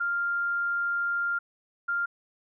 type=tone pair in turn; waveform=sine; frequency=1396.9 / 1396.9 Hz; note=F6 / F6; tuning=0 / 0 cents; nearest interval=unison; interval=0 cents; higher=neither; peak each=-25 dBFS; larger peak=neither; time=0-1.39 / 1.88-2.06 s; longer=first; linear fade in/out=10 ms; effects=none